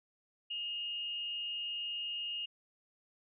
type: tone with frequency modulation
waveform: sine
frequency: 2847 Hz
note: F7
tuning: 33 cents sharp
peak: -36 dBFS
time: 0.5-2.46 s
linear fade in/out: 10 ms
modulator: 244 Hz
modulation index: 0.24
effects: none